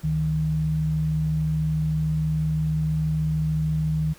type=tone pair together; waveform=sine; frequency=69.3 / 155.57 Hz; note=C#2 / D#3; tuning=0 / 0 cents; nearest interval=octave + major second; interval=1400 cents; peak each=-30 / -21 dBFS; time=0.03-4.14 s; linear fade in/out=20 ms; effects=pink hiss -50 dBFS RMS until 4.18 s